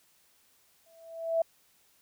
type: tone with exponential growth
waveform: sine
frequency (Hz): 659.3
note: E5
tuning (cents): 0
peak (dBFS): -21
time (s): 0.86-1.42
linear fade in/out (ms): 5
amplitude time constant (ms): 120
effects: white hiss -66 dBFS RMS until 2.01 s